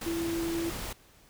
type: tone in noise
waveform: sine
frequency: 334 Hz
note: E4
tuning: 23 cents sharp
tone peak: -29 dBFS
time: 0.06-0.7 s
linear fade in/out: 5 ms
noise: pink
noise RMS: -38 dBFS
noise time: 0.01-0.93 s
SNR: +6 dB
effects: pink hiss -59 dBFS RMS until 1.29 s